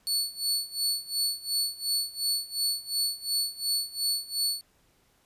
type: tone with tremolo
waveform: sawtooth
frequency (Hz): 4435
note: C#8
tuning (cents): 0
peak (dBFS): -21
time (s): 0.07-4.61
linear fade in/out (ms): 0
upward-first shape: sine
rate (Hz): 2.8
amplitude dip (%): 90
effects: pink hiss -66 dBFS RMS until 5.25 s + resampled to 32000 Hz